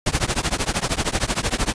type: noise with tremolo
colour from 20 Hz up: pink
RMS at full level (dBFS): -18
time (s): 0.06-1.74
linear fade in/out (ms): 5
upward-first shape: triangle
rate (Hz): 13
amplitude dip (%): 100
effects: resampled to 22050 Hz